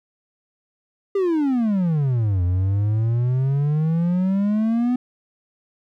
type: exponential two-way sweep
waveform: triangle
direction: down then up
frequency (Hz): 405.6 to 87.31 to 252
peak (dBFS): -15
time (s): 1.15-4.96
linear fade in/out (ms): 5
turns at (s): 2.43
effects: none